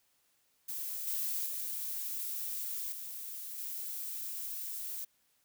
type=noise with level steps; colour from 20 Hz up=violet; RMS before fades=-39 / -35 / -38 / -43 / -40 dBFS; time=0.68-5.05 s; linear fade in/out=10 ms; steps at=1.07 / 1.46 / 2.92 / 3.58 s; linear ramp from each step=2 ms; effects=white hiss -73 dBFS RMS until 5.44 s